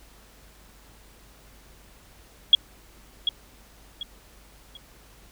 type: tone with echo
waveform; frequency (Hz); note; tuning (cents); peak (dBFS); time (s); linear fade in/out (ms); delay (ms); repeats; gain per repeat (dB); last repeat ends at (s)
sine; 3316; G#7; -3; -9; 2.53-2.55; 2; 740; 3; -10; 4.77
effects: added 50 Hz sine -54 dBFS peak until 5.31 s + pink hiss -54 dBFS RMS until 5.31 s